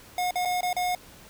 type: tone with dropouts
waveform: square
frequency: 722 Hz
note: F#5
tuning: 43 cents flat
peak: -25 dBFS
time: 0.18-0.95 s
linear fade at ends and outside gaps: 2 ms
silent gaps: 0.309-0.356 / 0.451-0.455 / 0.608-0.63 / 0.73-0.765 s
effects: pink hiss -50 dBFS RMS until 1.29 s